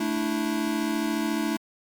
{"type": "chord", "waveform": "square", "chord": "A suspended fourth", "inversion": "none", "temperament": "equal with one note detuned", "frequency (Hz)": [220, 293.7, 327.9], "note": ["A3", "D4", "E4"], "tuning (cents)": [0, 0, -9], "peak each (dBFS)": -30, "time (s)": [0, 1.57], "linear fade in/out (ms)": 5, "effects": ["Opus 48 kbps"]}